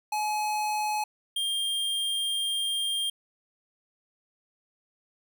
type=tone pair in turn; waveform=square; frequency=848 / 3202 Hz; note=G#5 / G7; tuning=+36 / +36 cents; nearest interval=octave + major seventh; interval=2300 cents; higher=second; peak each=-27 dBFS; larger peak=neither; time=0.12-1.04 / 1.36-3.1 s; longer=second; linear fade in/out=5 ms; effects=none